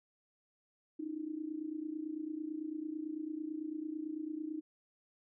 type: tone with amplitude modulation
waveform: sine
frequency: 310.2 Hz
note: D#4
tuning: 5 cents flat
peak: -34 dBFS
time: 0.99-4.61 s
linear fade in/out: 10 ms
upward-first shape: sine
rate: 29 Hz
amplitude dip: 80%
effects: none